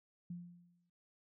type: tone with exponential decay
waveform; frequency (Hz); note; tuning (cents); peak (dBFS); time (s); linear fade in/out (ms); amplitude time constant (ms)
sine; 174.61; F3; 0; -40; 0.3-0.9; 5; 130
effects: none